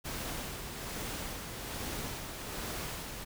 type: noise with tremolo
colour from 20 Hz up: pink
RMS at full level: -38 dBFS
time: 0.04-3.25 s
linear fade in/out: 20 ms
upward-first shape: sine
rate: 1.2 Hz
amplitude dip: 40%
effects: none